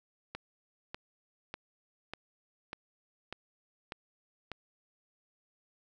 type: click train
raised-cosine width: 0.3 ms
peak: -23 dBFS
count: 8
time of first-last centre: 0.35-4.517 s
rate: 1.68 Hz
effects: none